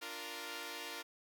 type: chord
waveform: 5% pulse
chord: Bb major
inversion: first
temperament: equal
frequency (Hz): 293.7 / 349.2 / 466.2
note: D4 / F4 / Bb4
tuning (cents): 0 / 0 / 0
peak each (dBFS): -38 / -36 / -34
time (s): 0.01-1.03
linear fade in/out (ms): 20
effects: none